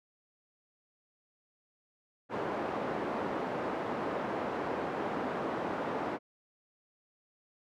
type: band-pass noise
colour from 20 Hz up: pink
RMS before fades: -35 dBFS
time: 2.29-6.19 s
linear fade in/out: 50 ms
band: 290 to 1100 Hz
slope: 12 dB/octave
effects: none

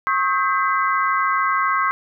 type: tone cluster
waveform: sine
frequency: 1090 / 1277 / 1579 / 2027 Hz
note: C#6 / D#6 / G6 / B6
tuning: -29 / +45 / +12 / +45 cents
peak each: -19 / -23 / -24 / -26 dBFS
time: 0.07-1.91 s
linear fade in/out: 0 ms
effects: none

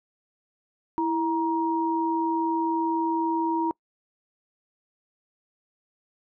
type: tone pair together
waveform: sine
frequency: 328.8 / 944 Hz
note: E4 / A#5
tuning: -4 / +22 cents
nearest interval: octave + tritone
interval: 1826 cents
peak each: -25 dBFS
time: 0.98-3.71 s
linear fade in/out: 0 ms
effects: noise-tail reverb RT60 0.1 s tail -26 dB re dry

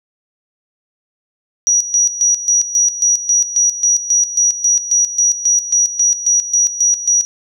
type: tone with tremolo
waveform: sine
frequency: 5800 Hz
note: F#8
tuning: 35 cents flat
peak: -9 dBFS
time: 1.67-7.25 s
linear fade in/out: 0 ms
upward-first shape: square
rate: 3.7 Hz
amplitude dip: 75%
effects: none

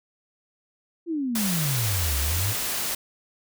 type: exponential two-way sweep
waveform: sine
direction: down then up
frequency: 349.4 to 67.4 to 113 Hz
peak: -24 dBFS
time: 1.06-2.55 s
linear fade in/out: 50 ms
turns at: 2.19 s
type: noise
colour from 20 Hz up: white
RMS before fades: -28 dBFS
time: 1.35-2.95 s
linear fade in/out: 5 ms
effects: none

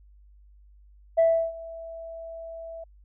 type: tone with ADSR envelope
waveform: sine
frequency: 659.3 Hz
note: E5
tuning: in tune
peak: -14 dBFS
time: 1.17-2.84 s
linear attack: 20 ms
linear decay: 330 ms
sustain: -22 dB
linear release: 5 ms
effects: tanh soft clip ceiling -13 dBFS + added 50 Hz sine -51 dBFS peak until 3.04 s

